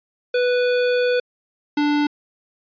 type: tone pair in turn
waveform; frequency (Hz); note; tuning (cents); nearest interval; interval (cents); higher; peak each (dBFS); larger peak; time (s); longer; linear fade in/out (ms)
square; 493.9 / 293.7; B4 / D4; 0 / 0; major sixth; 900; first; -17; neither; 0.34-1.2 / 1.77-2.07; first; 5
effects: resampled to 11025 Hz